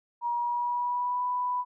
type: tone with pitch glide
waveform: sine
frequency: 953 to 990 Hz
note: A#5 to B5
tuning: +38 to +4 cents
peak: -26 dBFS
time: 0.21-1.65 s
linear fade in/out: 50 ms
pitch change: +66 cents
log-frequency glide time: 0.33-1.23 s
effects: none

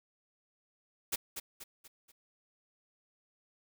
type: noise with echo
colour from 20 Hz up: white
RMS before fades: -33 dBFS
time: 1.12-1.16 s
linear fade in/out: 10 ms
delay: 240 ms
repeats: 4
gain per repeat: -7 dB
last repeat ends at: 2.12 s
effects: none

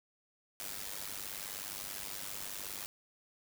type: noise with amplitude modulation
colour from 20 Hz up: white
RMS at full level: -39 dBFS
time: 0.6-2.86 s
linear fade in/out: 0 ms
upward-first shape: sine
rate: 99.3 Hz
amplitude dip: 80%
effects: none

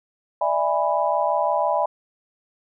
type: chord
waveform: sine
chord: E dominant seventh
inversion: third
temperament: just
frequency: 593.3 / 659.3 / 824.1 / 988.9 Hz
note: D5 / E5 / G#5 / B5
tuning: +18 / 0 / -14 / +2 cents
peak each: -24 dBFS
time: 0.41-1.86 s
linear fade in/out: 5 ms
effects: none

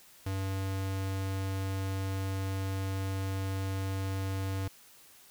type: tone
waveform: square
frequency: 96.3 Hz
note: G2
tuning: 30 cents flat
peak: -32 dBFS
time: 0.26-4.68 s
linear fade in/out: 5 ms
effects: white hiss -57 dBFS RMS until 5.3 s

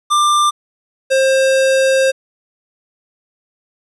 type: tone pair in turn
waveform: square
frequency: 1189 / 531.5 Hz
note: D6 / C5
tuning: +21 / +27 cents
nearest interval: octave + major second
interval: 1394 cents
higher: first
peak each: -11 dBFS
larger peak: neither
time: 0.1-0.51 / 1.1-2.12 s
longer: second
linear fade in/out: 20 ms
effects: resampled to 24000 Hz + 8-bit

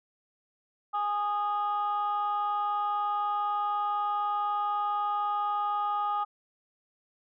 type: tone pair together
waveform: sine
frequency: 825.6 / 1237 Hz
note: G#5 / D#6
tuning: -10 / -10 cents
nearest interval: perfect fifth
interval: 700 cents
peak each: -28 dBFS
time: 0.93-6.25 s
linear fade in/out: 20 ms
effects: tanh soft clip ceiling -22 dBFS

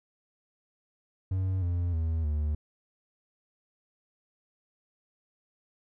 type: tone with pitch steps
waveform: triangle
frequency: 94.1 / 87.29 / 80.98 / 75.12 Hz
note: F#2 / F2 / E2 / D2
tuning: +30 / 0 / -30 / +40 cents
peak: -24 dBFS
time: 1.31-2.55 s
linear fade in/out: 5 ms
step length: 310 ms
effects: none

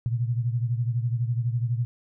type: beating tone pair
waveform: sine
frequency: 117.1 / 129.1 Hz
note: A#2 / C3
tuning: +8 / -23 cents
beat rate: 12 Hz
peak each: -24 / -29 dBFS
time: 0.06-1.85 s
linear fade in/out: 0 ms
effects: none

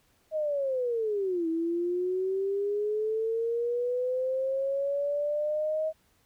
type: linear two-way sweep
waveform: sine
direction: down then up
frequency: 634 to 323.5 to 634 Hz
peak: -26 dBFS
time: 0.31-5.93 s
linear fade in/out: 50 ms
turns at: 1.48 s
effects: pink hiss -67 dBFS RMS until 6.25 s

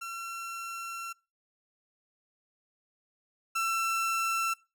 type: tone pair in turn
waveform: 30% pulse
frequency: 1357 / 1341.4 Hz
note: E6 / E6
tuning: +50 / +30 cents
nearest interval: unison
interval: 20 cents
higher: first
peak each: -34 / -25 dBFS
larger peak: second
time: 0.01-1.13 / 3.55-4.54 s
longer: first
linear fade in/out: 10 ms
effects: noise-tail reverb RT60 0.3 s tail -24 dB re dry

